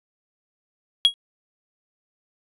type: tone with exponential decay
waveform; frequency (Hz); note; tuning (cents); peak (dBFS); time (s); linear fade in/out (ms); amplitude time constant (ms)
triangle; 3300; G#7; -12; -5; 1.05-1.14; 0; 19
effects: tanh soft clip ceiling -6 dBFS + resampled to 32000 Hz